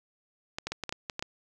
clicks, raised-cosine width 0.2 ms, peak -16 dBFS, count 9, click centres 0.585 / 0.67 / 0.72 / 0.837 / 0.893 / 0.925 / 1.098 / 1.194 / 1.225 s, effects none

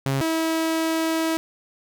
sawtooth tone pair in turn, 136.1 / 323.7 Hz, C#3 / E4, -31 / -31 cents, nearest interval octave + minor third, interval 1500 cents, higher second, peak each -17 dBFS, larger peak neither, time 0.06-0.21 / 0.21-1.37 s, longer second, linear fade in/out 0 ms, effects none

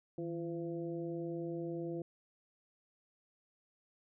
harmonic tone with a mistuned harmonic, 169.9 Hz, F3, 47 cents flat, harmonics 1 / 2 / 3 / 4, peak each -43 / -39 / -45 / -52 dBFS, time 0.18-2.02 s, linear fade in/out 2 ms, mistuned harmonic 1, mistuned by -96 cents, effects none

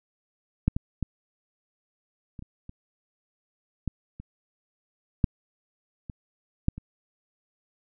clicks, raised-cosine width 5 ms, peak -8 / -15 / -15 / -27 / -29 / -28 / -15 / -27 / -7 / -24 / -9 / -25 dBFS, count 12, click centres 0.68 / 0.765 / 1.027 / 2.392 / 2.424 / 2.694 / 3.877 / 4.2 / 5.242 / 6.098 / 6.684 / 6.78 s, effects none

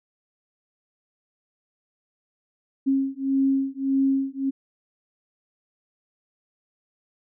sine beating tone pair, 269.7 / 271.4 Hz, C#4 / C#4, -47 / -36 cents, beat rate 1.7 Hz, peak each -23 dBFS, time 2.86-4.51 s, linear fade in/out 20 ms, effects none

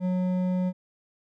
sine tone with hard clipping, 182.8 Hz, F#3, 21 cents flat, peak -25 dBFS, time 0-0.73 s, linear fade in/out 50 ms, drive 8 dB, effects none

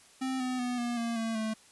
square tone with pitch steps, 261.6 / 254 / 246.6 / 239.5 / 232.5 / 225.8 / 219.2 Hz, C4 / B3 / B3 / A#3 / A#3 / A3 / A3, 0 / +49 / -2 / +47 / -4 / +45 / -6 cents, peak -31 dBFS, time 0.21-1.54 s, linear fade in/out 10 ms, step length 190 ms, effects white hiss -58 dBFS RMS until 1.71 s + resampled to 24000 Hz

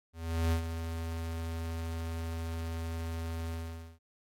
square tone with ADSR envelope, 82.41 Hz, E2, in tune, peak -26 dBFS, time 0.13-3.99 s, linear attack 390 ms, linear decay 95 ms, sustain -9 dB, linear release 480 ms, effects AAC 64 kbps

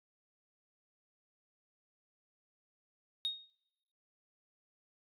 sine tone with exponential decay, 3729 Hz, A#7, in tune, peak -28 dBFS, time 3.25-3.5 s, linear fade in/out 0 ms, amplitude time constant 54 ms, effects noise-tail reverb RT60 1.0 s tail -26 dB re dry + tanh soft clip ceiling -28 dBFS

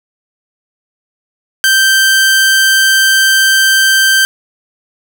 sawtooth tone, 1563 Hz, G6, 6 cents flat, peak -3 dBFS, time 1.64-4.25 s, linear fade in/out 0 ms, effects none

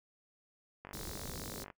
click train, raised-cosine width 0.5 ms, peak -31 dBFS, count 43, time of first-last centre 0.85-1.702 s, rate 49.3 Hz
pink band-stop noise, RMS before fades -44 dBFS, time 0.93-1.64 s, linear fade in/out 5 ms, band 590 to 3600 Hz, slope 48 dB/octave
effects noise-tail reverb RT60 0.1 s tail -20 dB re dry

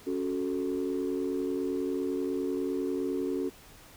sine chord, F# minor, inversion second, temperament equal, 277.2 / 370 / 440 Hz, C#4 / F#4 / A4, 0 / 0 / 0 cents, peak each -31 / -31 / -34 dBFS, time 0.06-3.5 s, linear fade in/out 20 ms, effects tanh soft clip ceiling -22 dBFS + pink hiss -53 dBFS RMS until 3.96 s

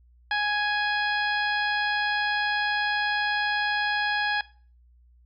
harmonic tone, 832 Hz, G#5, 3 cents sharp, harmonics 1 / 2 / 3 / 4 / 5 / 6, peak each -28 / -25 / -35 / -34 / -37 / -39 dBFS, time 0.31-4.41 s, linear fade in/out 2 ms, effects noise-tail reverb RT60 0.4 s tail -19 dB re dry + added 60 Hz sine -54 dBFS peak until 5.25 s

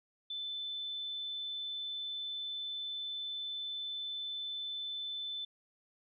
sine tone, 3520 Hz, A7, in tune, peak -37 dBFS, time 0.3-5.45 s, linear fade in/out 5 ms, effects none

